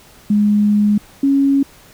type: tone pair in turn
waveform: sine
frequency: 207.7 / 276.4 Hz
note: G#3 / C#4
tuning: 0 / -5 cents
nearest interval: perfect fourth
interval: 495 cents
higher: second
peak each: -10 dBFS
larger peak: neither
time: 0.3-0.98 / 1.23-1.63 s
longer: first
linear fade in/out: 5 ms
effects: pink hiss -45 dBFS RMS until 1.93 s